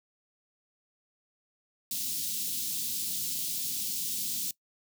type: band-stop noise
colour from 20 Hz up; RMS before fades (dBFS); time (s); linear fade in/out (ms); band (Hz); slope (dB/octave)
white; -33; 1.91-4.51; 2; 260 to 3400; 24
effects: noise-tail reverb RT60 0.1 s tail -21 dB re dry + high-pass 150 Hz 12 dB/octave